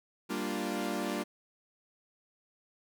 sawtooth chord, G minor seventh, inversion none, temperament equal, 196 / 233.1 / 293.7 / 349.2 Hz, G3 / Bb3 / D4 / F4, 0 / 0 / 0 / 0 cents, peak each -34 dBFS, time 0.29-1.24 s, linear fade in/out 20 ms, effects none

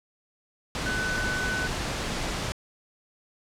sine tone in noise, 1501 Hz, F#6, 24 cents sharp, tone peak -28 dBFS, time 0.86-1.67 s, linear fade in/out 0 ms, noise pink, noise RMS -30 dBFS, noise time 0.75-2.52 s, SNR -1 dB, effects low-pass 7000 Hz 12 dB/octave

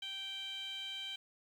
15% pulse tone with band-pass filter, 781 Hz, G5, 7 cents flat, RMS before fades -43 dBFS, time 0.02-1.16 s, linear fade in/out 5 ms, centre 3400 Hz, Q 8.2, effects 11-bit

